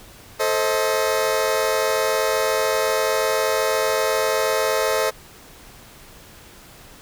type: chord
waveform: sawtooth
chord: A diminished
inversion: none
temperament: just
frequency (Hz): 440 / 528 / 633.6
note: A4 / C5 / Eb5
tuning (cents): 0 / +16 / +31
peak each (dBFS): -19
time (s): 0.39-5.11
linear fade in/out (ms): 20
effects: pink hiss -45 dBFS RMS until 7.01 s